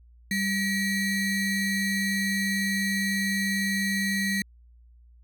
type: ring-modulated tone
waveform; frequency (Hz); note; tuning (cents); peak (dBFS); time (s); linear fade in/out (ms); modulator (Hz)
square; 1057; C6; +17; -22; 0.31-4.42; 2; 860
effects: added 59 Hz sine -51 dBFS peak until 5.23 s